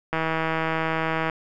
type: click train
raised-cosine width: 0.5 ms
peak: -10 dBFS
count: 189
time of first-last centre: 0.13-1.298 s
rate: 161 Hz
effects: none